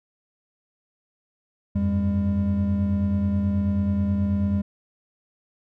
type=tone cluster; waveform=triangle; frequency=86.9 / 96.2 / 200.9 Hz; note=F2 / G2 / G3; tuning=-8 / -32 / +43 cents; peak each=-23 / -28 / -20 dBFS; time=1.75-4.62 s; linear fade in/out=10 ms; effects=none